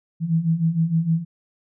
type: beating tone pair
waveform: sine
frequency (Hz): 159.8 / 166.3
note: D#3 / E3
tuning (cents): +47 / +16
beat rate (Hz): 6.5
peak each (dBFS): -23 / -19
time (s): 0.2-1.25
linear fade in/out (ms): 50
effects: none